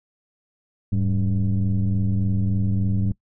sine tone with frequency modulation, 102.6 Hz, G#2, 21 cents flat, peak -17 dBFS, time 0.92-3.12 s, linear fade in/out 5 ms, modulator 90.9 Hz, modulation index 1.1, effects noise-tail reverb RT60 0.1 s tail -22 dB re dry + tanh soft clip ceiling -14 dBFS

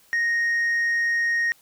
sine tone, 1864.7 Hz, A#6, in tune, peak -17 dBFS, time 0.13-1.52 s, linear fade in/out 0 ms, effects tanh soft clip ceiling -19 dBFS + white hiss -57 dBFS RMS until 1.61 s

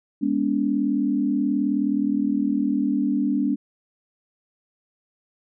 sine chord, G# diminished, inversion none, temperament equal with one note detuned, 207.7 / 246.9 / 286.6 Hz, G#3 / B3 / D4, 0 / 0 / -42 cents, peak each -25 / -25 / -22 dBFS, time 0.21-3.56 s, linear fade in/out 20 ms, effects none

